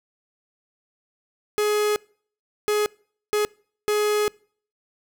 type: tone bursts at uneven times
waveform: 45% pulse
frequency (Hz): 420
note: G#4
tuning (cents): +19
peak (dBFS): -19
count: 4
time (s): 1.58-1.96 / 2.68-2.86 / 3.33-3.45 / 3.88-4.28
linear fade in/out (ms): 0
effects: noise-tail reverb RT60 0.5 s tail -25 dB re dry